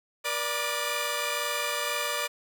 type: tone cluster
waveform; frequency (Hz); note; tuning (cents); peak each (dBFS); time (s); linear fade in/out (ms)
10% pulse; 479 / 587 / 1196 / 2454; A#4 / D5 / D6 / D#7; +47 / -1 / +31 / -25; -26 / -22 / -27 / -30; 0.24-2.28; 20
effects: none